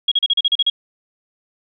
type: tone bursts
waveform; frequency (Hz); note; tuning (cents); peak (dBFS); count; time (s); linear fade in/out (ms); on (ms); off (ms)
sine; 3300; G#7; -12; -12; 9; 0.08-0.7; 5; 36; 37
effects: none